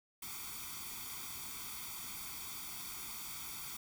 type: noise with comb filter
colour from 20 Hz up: white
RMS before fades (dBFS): -45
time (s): 0.22-3.77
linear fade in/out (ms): 5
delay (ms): 0.87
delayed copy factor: +0.9
effects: none